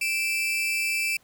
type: tone pair together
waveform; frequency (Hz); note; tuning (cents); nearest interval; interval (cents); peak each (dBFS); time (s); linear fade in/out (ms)
40% pulse; 2348 / 2637; D7 / E7; -1 / 0; major second; 201; -26; 0.01-1.17; 5
effects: pink hiss -61 dBFS RMS until 1.23 s + high-pass 80 Hz 12 dB/octave